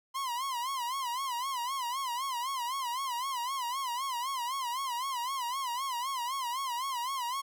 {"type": "tone with vibrato", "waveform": "45% pulse", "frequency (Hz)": 1021, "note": "C6", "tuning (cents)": -43, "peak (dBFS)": -32, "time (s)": [0.14, 7.42], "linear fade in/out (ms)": 20, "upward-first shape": "sine", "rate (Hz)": 3.9, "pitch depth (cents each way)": 140, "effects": []}